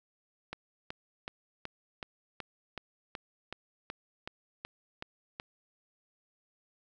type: click train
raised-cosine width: 0.3 ms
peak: -22 dBFS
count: 14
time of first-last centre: 0.53-5.399 s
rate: 2.67 Hz
effects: none